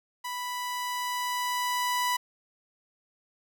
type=tone with level ramp; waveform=sawtooth; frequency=988 Hz; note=B5; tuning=in tune; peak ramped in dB=-29 to -21 dBFS; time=0.24-2.17 s; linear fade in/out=10 ms; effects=none